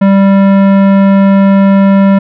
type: tone with tanh clipping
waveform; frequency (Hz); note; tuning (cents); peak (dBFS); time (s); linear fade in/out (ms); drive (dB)
sine; 196; G3; 0; -5; 0.01-2.19; 10; 17
effects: none